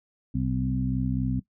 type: harmonic tone with a mistuned harmonic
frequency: 63.7 Hz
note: C2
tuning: 46 cents flat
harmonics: 1 / 2 / 3 / 4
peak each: -32 / -28 / -31 / -29 dBFS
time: 0.34-1.4 s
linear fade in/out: 10 ms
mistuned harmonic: 1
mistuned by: -37 cents
effects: noise-tail reverb RT60 0.1 s tail -18 dB re dry